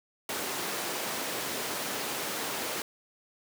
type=high-pass noise; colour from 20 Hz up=pink; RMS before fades=-34 dBFS; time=0.29-2.82 s; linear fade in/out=2 ms; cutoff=290 Hz; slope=12 dB/octave; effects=none